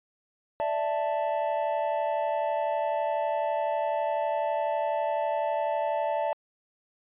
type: chord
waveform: triangle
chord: D suspended second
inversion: none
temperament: equal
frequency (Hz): 587.3 / 659.3 / 880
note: D5 / E5 / A5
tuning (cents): 0 / 0 / 0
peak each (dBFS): -28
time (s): 0.6-6.33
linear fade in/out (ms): 0
effects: resampled to 8000 Hz